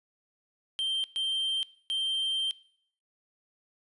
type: tone bursts at uneven times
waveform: triangle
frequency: 3144 Hz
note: G7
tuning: 4 cents sharp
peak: -26 dBFS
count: 3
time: 0.79-1.04 / 1.16-1.63 / 1.9-2.51 s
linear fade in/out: 0 ms
effects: noise-tail reverb RT60 0.6 s tail -19 dB re dry + resampled to 24000 Hz